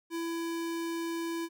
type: tone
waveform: square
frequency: 333.6 Hz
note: E4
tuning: 21 cents sharp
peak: -33 dBFS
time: 0.1-1.49 s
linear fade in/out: 50 ms
effects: none